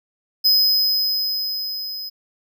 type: tone with level ramp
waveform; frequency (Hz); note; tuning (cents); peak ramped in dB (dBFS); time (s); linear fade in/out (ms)
square; 5050; D#8; +25; -12 to -29; 0.44-2.1; 20
effects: none